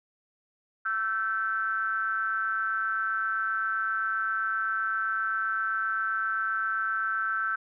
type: ring-modulated tone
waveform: triangle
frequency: 103.83 Hz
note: G#2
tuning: in tune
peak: -21 dBFS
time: 0.85-7.56 s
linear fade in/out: 10 ms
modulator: 1440 Hz
effects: none

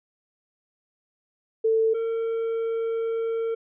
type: tone pair in turn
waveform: sine / triangle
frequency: 445.6 / 454.7 Hz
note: A4 / A#4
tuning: +22 / -43 cents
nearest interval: unison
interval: 35 cents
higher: second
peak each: -18 / -22 dBFS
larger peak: first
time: 1.64-1.94 / 1.94-3.55 s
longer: second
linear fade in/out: 10 ms
effects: resampled to 8000 Hz

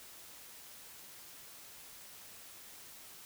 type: silence
effects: white hiss -53 dBFS RMS until 3.25 s

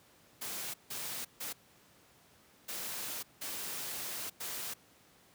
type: noise bursts at uneven times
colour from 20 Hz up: white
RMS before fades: -40 dBFS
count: 6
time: 0.41-0.74 / 0.9-1.25 / 1.4-1.53 / 2.68-3.23 / 3.41-4.3 / 4.4-4.74 s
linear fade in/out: 10 ms
effects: pink hiss -63 dBFS RMS until 5.34 s + high-pass 100 Hz 12 dB/octave

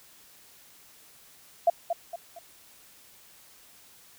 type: tone with echo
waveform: sine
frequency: 683 Hz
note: F5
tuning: 39 cents flat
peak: -16 dBFS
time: 1.67-1.7 s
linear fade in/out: 5 ms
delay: 230 ms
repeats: 3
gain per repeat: -8 dB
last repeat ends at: 2.39 s
effects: white hiss -55 dBFS RMS until 4.18 s

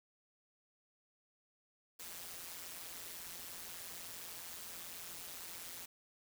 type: noise with amplitude modulation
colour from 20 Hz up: white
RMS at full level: -45 dBFS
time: 1.99-5.86 s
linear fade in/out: 10 ms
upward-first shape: sine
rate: 173 Hz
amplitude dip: 75%
effects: none

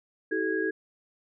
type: tone cluster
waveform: sine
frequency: 322.4 / 382.7 / 433.4 / 1649 Hz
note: E4 / G4 / A4 / G#6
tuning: -38 / -42 / -26 / -13 cents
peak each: -31 dBFS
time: 0.31-0.71 s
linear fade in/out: 10 ms
effects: none

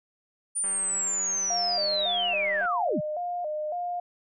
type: linear sweep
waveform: sine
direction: down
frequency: 9360 to 102.4 Hz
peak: -25 dBFS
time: 0.55-3.01 s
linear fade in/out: 20 ms
type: click train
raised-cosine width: 0.5 ms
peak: -29 dBFS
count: 392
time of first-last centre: 0.64-2.655 s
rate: 194 Hz
type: tone with vibrato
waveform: sine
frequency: 656 Hz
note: E5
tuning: 9 cents flat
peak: -28 dBFS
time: 1.5-4 s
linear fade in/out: 5 ms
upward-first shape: square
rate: 1.8 Hz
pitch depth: 130 cents each way
effects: none

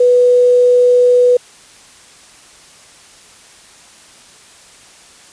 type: tone with quantisation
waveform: sine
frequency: 493 Hz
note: B4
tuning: 3 cents flat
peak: -6 dBFS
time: 0-1.37 s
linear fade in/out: 5 ms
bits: 6
effects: white hiss -42 dBFS RMS until 5.32 s + resampled to 22050 Hz

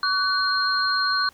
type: tone cluster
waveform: sine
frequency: 1136 / 1495 / 4206 Hz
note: C#6 / F#6 / C8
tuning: +42 / +17 / +8 cents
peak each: -24 dBFS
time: 0.03-1.29 s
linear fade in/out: 2 ms
effects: pink hiss -55 dBFS RMS until 1.33 s

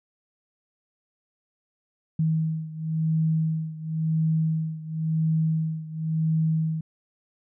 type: beating tone pair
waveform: sine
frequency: 159.1 / 160.05 Hz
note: D#3 / D#3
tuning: +39 / +49 cents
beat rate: 0.95 Hz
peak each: -24 / -27 dBFS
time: 2.19-6.81 s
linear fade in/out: 5 ms
effects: none

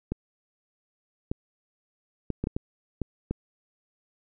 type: clicks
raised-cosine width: 3 ms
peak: -15 dBFS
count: 8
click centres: 0.12 / 1.315 / 2.303 / 2.44 / 2.471 / 2.565 / 3.017 / 3.31 s
effects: none

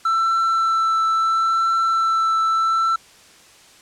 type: tone with vibrato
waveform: triangle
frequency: 1333 Hz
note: E6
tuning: 19 cents sharp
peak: -14 dBFS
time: 0.05-2.96 s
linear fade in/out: 5 ms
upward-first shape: triangle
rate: 0.74 Hz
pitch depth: 13 cents each way
effects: white hiss -48 dBFS RMS until 3.81 s + low-pass 8000 Hz 12 dB/octave

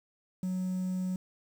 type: tone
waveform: triangle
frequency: 184.7 Hz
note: F#3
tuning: 3 cents flat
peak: -27 dBFS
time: 0.43-1.16 s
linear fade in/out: 2 ms
effects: tanh soft clip ceiling -24 dBFS + 9-bit

